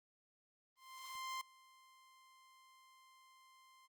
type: tone with ADSR envelope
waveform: sawtooth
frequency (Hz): 1046.5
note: C6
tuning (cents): 0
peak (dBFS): -37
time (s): 0.76-3.88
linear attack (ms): 650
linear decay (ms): 3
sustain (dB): -23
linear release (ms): 28
effects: Opus 24 kbps